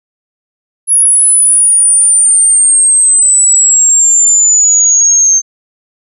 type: exponential sweep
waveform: sine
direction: down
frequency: 10548 to 6310 Hz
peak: -4 dBFS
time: 0.87-5.42 s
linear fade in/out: 50 ms
effects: none